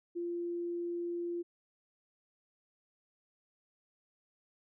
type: tone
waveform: sine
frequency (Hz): 345.6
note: F4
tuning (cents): -18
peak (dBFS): -34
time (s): 0.15-1.43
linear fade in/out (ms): 20
effects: none